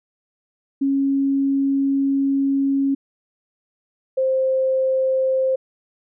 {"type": "tone pair in turn", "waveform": "sine", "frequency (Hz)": [274.7, 525], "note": ["C#4", "C5"], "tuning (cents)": [-16, 6], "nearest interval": "major seventh", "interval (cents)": 1122, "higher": "second", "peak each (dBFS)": -16, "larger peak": "neither", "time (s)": [[0.81, 2.95], [4.17, 5.56]], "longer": "first", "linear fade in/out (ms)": 10, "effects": []}